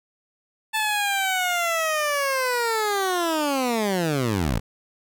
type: linear sweep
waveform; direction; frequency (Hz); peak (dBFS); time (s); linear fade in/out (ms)
15% pulse; down; 880 to 46.25; -15; 0.73-4.6; 20
effects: none